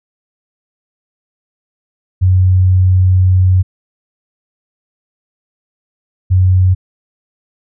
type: tone pair in turn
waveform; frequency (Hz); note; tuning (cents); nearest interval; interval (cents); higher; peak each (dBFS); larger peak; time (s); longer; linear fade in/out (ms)
sine; 92.5 / 92.5; F#2 / F#2; 0 / 0; unison; 0; neither; -6; neither; 2.21-3.63 / 6.3-6.75; first; 20
effects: none